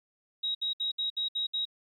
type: tone bursts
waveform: sine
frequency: 3811 Hz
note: A#7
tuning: 38 cents sharp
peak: -28 dBFS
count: 7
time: 0.43-1.654 s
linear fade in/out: 10 ms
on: 120 ms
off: 64 ms
effects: 11-bit